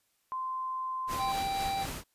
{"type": "tone", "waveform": "sine", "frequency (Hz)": 1038, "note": "C6", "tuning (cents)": -14, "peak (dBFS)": -32, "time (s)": [0.32, 1.32], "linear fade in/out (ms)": 0}
{"type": "noise with tremolo", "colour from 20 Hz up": "pink", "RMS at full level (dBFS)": -37, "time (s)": [1.07, 2.04], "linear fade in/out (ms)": 50, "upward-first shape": "triangle", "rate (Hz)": 4, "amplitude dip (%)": 50}
{"type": "harmonic tone", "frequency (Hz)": 784, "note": "G5", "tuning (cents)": 0, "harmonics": [1, 3, 5, 6], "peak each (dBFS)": [-30, -45, -42, -48], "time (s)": [1.17, 1.87], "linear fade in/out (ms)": 50}
{"effects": ["white hiss -74 dBFS RMS until 2.14 s", "resampled to 32000 Hz"]}